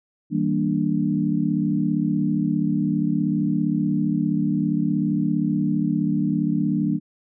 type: chord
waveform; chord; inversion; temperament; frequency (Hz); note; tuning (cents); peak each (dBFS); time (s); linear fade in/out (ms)
sine; E half-diminished seventh; none; equal with one note detuned; 160.68 / 196 / 233.1 / 293.7; E3 / G3 / Bb3 / D4; -44 / 0 / 0 / 0; -25 / -24 / -25 / -24; 0.3-7; 50
effects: none